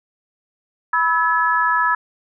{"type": "tone cluster", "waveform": "sine", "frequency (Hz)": [986, 1302, 1701], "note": ["B5", "E6", "G#6"], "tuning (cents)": [-3, -22, 41], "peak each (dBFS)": -19, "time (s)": [0.93, 1.95], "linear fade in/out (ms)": 5, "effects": []}